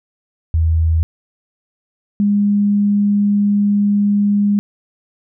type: tone pair in turn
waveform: sine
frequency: 81 / 204.1 Hz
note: E2 / G#3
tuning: -30 / -30 cents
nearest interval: octave + major third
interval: 1600 cents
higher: second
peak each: -11 dBFS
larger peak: neither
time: 0.54-1.03 / 2.2-4.59 s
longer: second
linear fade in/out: 0 ms
effects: none